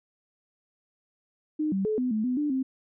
sine tone with pitch steps, 306.3 / 193.4 / 431.2 / 251.8 / 216.3 / 251.2 / 295.8 / 263 Hz, D#4 / G3 / A4 / B3 / A3 / B3 / D4 / C4, -27 / -23 / -35 / +34 / -29 / +30 / +13 / +9 cents, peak -24 dBFS, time 1.59-2.63 s, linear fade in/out 10 ms, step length 130 ms, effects none

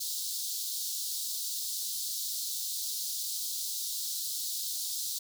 pink high-pass noise, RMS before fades -35 dBFS, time 0-5.19 s, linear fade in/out 10 ms, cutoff 3800 Hz, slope 48 dB/octave, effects none

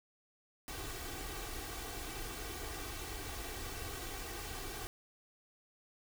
pink noise with comb filter, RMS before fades -43 dBFS, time 0.68-4.87 s, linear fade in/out 0 ms, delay 2.6 ms, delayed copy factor +0.75, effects none

